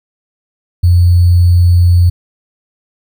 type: tone with sample-and-hold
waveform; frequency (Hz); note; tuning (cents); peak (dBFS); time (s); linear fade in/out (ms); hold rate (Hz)
sine; 87.9; F2; +12; -4; 0.83-2.1; 10; 4410
effects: none